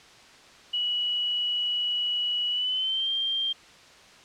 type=tone with pitch glide; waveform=sine; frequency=2932 to 3179 Hz; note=F#7 to G7; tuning=-16 to +24 cents; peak=-24 dBFS; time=0.73-3.53 s; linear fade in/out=10 ms; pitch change=+140 cents; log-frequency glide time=2.5-3.1 s; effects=white hiss -51 dBFS RMS until 4.24 s + low-pass 5000 Hz 12 dB/octave